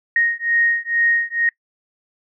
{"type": "beating tone pair", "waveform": "sine", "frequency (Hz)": [1864.7, 1866.9], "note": ["A#6", "A#6"], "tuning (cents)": [0, 2], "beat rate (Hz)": 2.2, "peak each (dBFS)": -19, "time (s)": [0.16, 1.49], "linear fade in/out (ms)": 2, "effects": ["noise-tail reverb RT60 0.1 s tail -23 dB re dry"]}